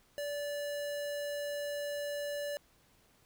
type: tone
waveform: square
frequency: 580 Hz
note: D5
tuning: 22 cents flat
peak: -36 dBFS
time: 0.18-2.57 s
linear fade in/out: 0 ms
effects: pink hiss -67 dBFS RMS until 3.25 s